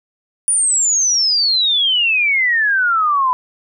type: exponential sweep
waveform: sine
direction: down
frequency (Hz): 9680 to 992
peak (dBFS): -12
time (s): 0.48-3.33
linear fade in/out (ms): 0
effects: none